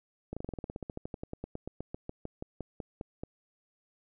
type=slowing click train; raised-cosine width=2 ms; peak=-24 dBFS; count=29; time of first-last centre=0.33-3.235 s; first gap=36 ms; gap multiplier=1.07; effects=none